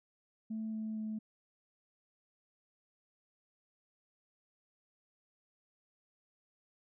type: tone with pitch steps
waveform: sine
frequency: 220 / 218.5 / 217 Hz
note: A3 / A3 / A3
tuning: 0 / -12 / -24 cents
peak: -35 dBFS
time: 0.5-1.19 s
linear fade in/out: 10 ms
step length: 230 ms
effects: tanh soft clip ceiling -32 dBFS